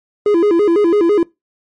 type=tone with vibrato; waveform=triangle; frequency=374.4 Hz; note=F#4; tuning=20 cents sharp; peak=-7 dBFS; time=0.26-1.23 s; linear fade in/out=2 ms; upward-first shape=square; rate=6 Hz; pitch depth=180 cents each way; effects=noise-tail reverb RT60 0.2 s tail -22 dB re dry + MP3 48 kbps